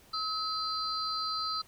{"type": "tone cluster", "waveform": "sine", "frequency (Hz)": [1286, 4118, 4693], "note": ["E6", "C8", "D8"], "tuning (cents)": [-43, -28, -2], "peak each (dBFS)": [-34, -36, -36], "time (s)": [0.13, 1.62], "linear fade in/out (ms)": 10, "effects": ["pink hiss -59 dBFS RMS until 1.67 s"]}